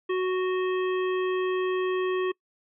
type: harmonic tone with a mistuned harmonic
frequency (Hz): 370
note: F#4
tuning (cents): 0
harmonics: 1 / 3 / 5 / 7 / 9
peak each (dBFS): -24 / -34 / -38 / -41 / -43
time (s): 0.09-2.32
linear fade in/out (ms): 10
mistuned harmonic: 9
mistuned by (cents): -67
effects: noise-tail reverb RT60 0.1 s tail -25 dB re dry